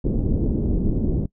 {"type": "low-pass noise", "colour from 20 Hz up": "pink", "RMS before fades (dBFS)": -21, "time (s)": [0.04, 1.26], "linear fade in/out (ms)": 5, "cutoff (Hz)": 380, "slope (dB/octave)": 24, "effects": ["noise-tail reverb RT60 0.1 s tail -22 dB re dry"]}